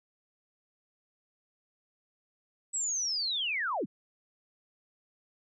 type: linear sweep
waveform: sine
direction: down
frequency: 7902 to 118.9 Hz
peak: -29 dBFS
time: 2.73-3.86 s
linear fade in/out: 20 ms
effects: none